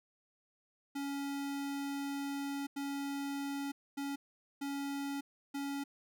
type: tone bursts at uneven times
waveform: square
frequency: 280 Hz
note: C#4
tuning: 18 cents sharp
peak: -37 dBFS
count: 5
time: 0.95-2.67 / 2.76-3.72 / 3.97-4.16 / 4.61-5.21 / 5.54-5.84 s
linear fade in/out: 10 ms
effects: none